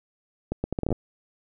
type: accelerating click train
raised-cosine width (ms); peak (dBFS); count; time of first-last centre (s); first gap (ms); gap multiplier
2; -13; 10; 0.52-0.926; 120; 0.72
effects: none